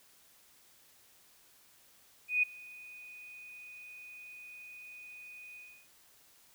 sine tone with ADSR envelope, 2482 Hz, D#7, 5 cents flat, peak -23 dBFS, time 2.28-5.88 s, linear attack 150 ms, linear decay 7 ms, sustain -24 dB, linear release 310 ms, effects white hiss -63 dBFS RMS until 6.54 s

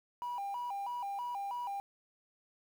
triangle tone with vibrato, 880 Hz, A5, in tune, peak -33 dBFS, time 0.22-1.8 s, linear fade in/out 0 ms, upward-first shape square, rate 3.1 Hz, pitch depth 170 cents each way, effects tanh soft clip ceiling -31 dBFS + 10-bit

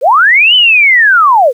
sine linear two-way sweep, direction up then down, 445.6 to 3054 to 445.6 Hz, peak -3 dBFS, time 0.01-1.53 s, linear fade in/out 50 ms, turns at 0.55 s, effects 7-bit

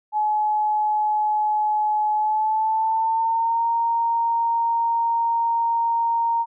sine tone with pitch glide, 850 to 926.9 Hz, G#5 to A#5, +40 to -10 cents, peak -18 dBFS, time 0.12-6.46 s, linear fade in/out 50 ms, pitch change +150 cents, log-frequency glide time 2.14-3.66 s, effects none

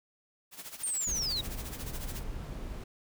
white noise with tremolo, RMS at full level -42 dBFS, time 0.51-2.24 s, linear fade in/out 50 ms, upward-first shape sine, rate 14 Hz, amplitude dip 75%
sine linear sweep, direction down, 9040 to 3729 Hz, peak -30 dBFS, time 0.83-1.41 s, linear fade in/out 5 ms
brown noise, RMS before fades -39 dBFS, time 1.07-2.84 s, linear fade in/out 5 ms
effects none

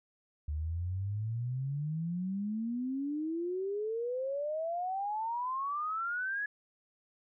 sine exponential sweep, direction up, 73 to 1702 Hz, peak -32 dBFS, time 0.48-6.46 s, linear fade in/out 5 ms, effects none

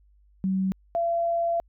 sine tone pair in turn, 190 / 679.2 Hz, F#3 / F5, +46 / -48 cents, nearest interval octave + minor seventh, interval 2206 cents, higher second, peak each -22 dBFS, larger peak neither, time 0.44-0.72 / 0.95-1.6 s, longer second, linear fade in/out 0 ms, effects added 50 Hz sine -56 dBFS peak until 1.68 s

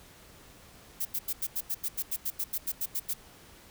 violet noise bursts, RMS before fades -31 dBFS, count 16, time 1-3.138 s, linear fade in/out 10 ms, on 53 ms, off 86 ms, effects pink hiss -54 dBFS RMS until 3.7 s

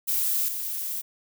violet noise with level steps, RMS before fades -25 / -31 dBFS, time 0.07-1.02 s, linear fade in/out 20 ms, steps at 0.48 s, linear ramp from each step 5 ms, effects none

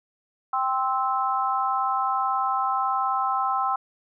sine chord, C major, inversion second, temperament just, 784.9 / 1046.5 / 1308.1 Hz, G5 / C6 / E6, +2 / 0 / -14 cents, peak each -26 dBFS, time 0.53-3.76 s, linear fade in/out 5 ms, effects none

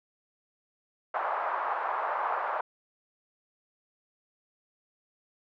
white band-pass noise, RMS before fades -31 dBFS, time 1.14-2.61 s, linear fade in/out 5 ms, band 660 to 1200 Hz, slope 24 dB/octave, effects none

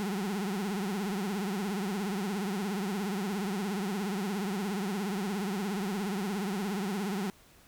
35% pulse tone with vibrato, 197.4 Hz, G3, 12 cents sharp, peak -29 dBFS, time 0-7.3 s, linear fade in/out 0 ms, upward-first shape triangle, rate 17 Hz, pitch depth 180 cents each way, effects pink hiss -59 dBFS RMS until 7.67 s

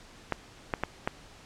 clicks, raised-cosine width 0.5 ms, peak -12 dBFS, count 4, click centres 0.323 / 0.738 / 0.836 / 1.075 s, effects pink hiss -52 dBFS RMS until 1.45 s + low-pass 7000 Hz 12 dB/octave

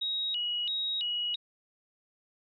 sine tone with vibrato, 3322 Hz, G#7, in tune, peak -29 dBFS, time 0.01-1.36 s, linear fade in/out 10 ms, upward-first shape square, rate 1.5 Hz, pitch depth 230 cents each way, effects none

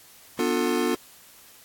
square chord, B half-diminished seventh, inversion none, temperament just, 246.9 / 296.3 / 355.6 / 444.5 Hz, B3 / D4 / F4 / A4, 0 / +15 / +31 / +18 cents, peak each -28 / -30 / -27 / -29 dBFS, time 0.39-0.95 s, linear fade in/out 2 ms, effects white hiss -51 dBFS RMS until 1.64 s + AAC 64 kbps

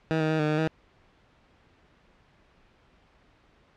15% pulse tone with pitch steps, 159.7 / 156.3 / 157.7 / 151.9 / 153.1 / 159 Hz, D#3 / D#3 / D#3 / D#3 / D#3 / D#3, +45 / +8 / +24 / -41 / -28 / +38 cents, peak -17 dBFS, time 0.11-0.674 s, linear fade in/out 0 ms, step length 94 ms, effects pink hiss -61 dBFS RMS until 3.76 s + low-pass 3000 Hz 12 dB/octave

